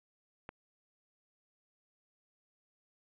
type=click; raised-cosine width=0.5 ms; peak=-28 dBFS; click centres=0.491 s; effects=resampled to 8000 Hz